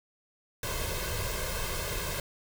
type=noise with comb filter; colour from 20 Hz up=pink; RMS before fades=-33 dBFS; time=0.63-2.2 s; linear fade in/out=2 ms; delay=1.9 ms; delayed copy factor=+0.8; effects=none